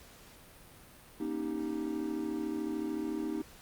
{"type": "chord", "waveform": "triangle", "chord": "Eb dominant seventh", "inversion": "second", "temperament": "equal with one note detuned", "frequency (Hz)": [237.7, 277.2, 311.1, 392], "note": ["Bb3", "Db4", "Eb4", "G4"], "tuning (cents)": [34, 0, 0, 0], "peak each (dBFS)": [-38, -39, -33, -39], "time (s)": [1.2, 3.42], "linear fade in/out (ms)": 5, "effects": ["pink hiss -55 dBFS RMS until 3.61 s", "Opus 48 kbps"]}